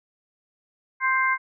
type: harmonic tone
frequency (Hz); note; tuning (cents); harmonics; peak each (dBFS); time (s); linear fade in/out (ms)
524; C5; +2; 2 / 3 / 4; -23 / -24 / -24; 1-1.38; 50
effects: none